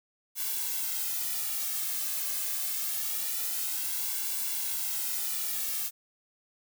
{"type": "noise with flanger", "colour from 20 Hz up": "blue", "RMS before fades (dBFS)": -32, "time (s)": [0.35, 5.91], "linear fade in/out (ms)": 50, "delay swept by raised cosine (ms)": [1.6, 2.13], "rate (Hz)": 0.25, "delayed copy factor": -0.7, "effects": []}